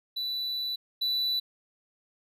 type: tone pair in turn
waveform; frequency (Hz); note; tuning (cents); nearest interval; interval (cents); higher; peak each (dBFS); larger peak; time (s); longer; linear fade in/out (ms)
triangle; 3969 / 3969; B7 / B7; +8 / +8; unison; 0; neither; -28 / -24; second; 0.16-0.76 / 1.01-1.4; first; 10
effects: none